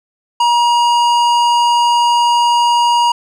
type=tone with hard clipping; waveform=sine; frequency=952 Hz; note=A#5; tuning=36 cents sharp; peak=-11 dBFS; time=0.4-3.12 s; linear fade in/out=5 ms; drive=13 dB; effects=none